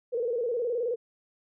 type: tone with vibrato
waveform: sine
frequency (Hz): 475.6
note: A#4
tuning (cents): +35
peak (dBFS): -26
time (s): 0.12-0.96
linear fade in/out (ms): 20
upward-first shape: square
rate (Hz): 19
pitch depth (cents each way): 78
effects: none